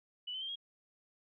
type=tone with pitch steps; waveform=sine; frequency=2965 / 3064 / 3167 / 3273 Hz; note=F#7 / G7 / G7 / G#7; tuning=+3 / -40 / +17 / -26 cents; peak=-38 dBFS; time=0.27-0.558 s; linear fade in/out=10 ms; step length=72 ms; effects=none